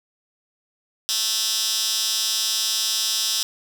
10% pulse tone with high-pass filter, 220 Hz, A3, in tune, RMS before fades -23 dBFS, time 1.09-3.43 s, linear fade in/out 0 ms, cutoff 4500 Hz, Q 2.5, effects none

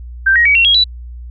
sine tone with pitch steps, 1568 / 1886.3 / 2269 / 2730 / 3284 / 3951 Hz, G6 / A#6 / C#7 / F7 / G#7 / B7, 0 / +20 / +40 / -40 / -20 / 0 cents, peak -7 dBFS, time 0.26-0.842 s, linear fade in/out 10 ms, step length 97 ms, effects added 60 Hz sine -27 dBFS peak until 1.3 s

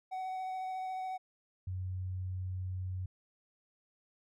triangle tone with vibrato, 750 Hz, F#5, 23 cents sharp, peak -34 dBFS, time 0.11-1.18 s, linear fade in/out 20 ms, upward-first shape square, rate 14 Hz, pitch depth 9 cents each way
sine tone, 92.5 Hz, F#2, in tune, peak -35 dBFS, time 1.67-3.06 s, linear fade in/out 5 ms
effects none

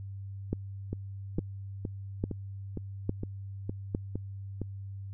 two click trains, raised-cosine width 3 ms, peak -21 / -16 dBFS, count 9 / 5, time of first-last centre 0.93-4.617 / 0.53-3.949 s, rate 2.17 / 1.17 Hz, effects added 98 Hz sine -38 dBFS peak until 5.13 s

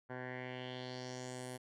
10% pulse tone with low-pass filter sweep, 126.6 Hz, B2, 43 cents sharp, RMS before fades -45 dBFS, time 0.09-1.58 s, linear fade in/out 20 ms, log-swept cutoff 1400 to 11000 Hz, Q 3.3, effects none

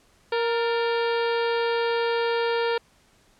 harmonic tone with a mistuned harmonic, 466.2 Hz, A#4, in tune, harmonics 1 / 2 / 3 / 4 / 5 / 6 / 7 / 8 / 9 / 10, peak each -23 / -29 / -33 / -35 / -37 / -39 / -40 / -41 / -42 / -43 dBFS, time 0.32-2.78 s, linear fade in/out 5 ms, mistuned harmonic 4, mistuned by -78 cents, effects pink hiss -60 dBFS RMS until 3.39 s + low-pass 10000 Hz 12 dB/octave

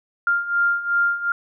sine beating tone pair, 1396.9 / 1399.6 Hz, F6 / F6, 0 / +3 cents, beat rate 2.7 Hz, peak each -23 / -19 dBFS, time 0.27-1.32 s, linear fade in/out 2 ms, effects none

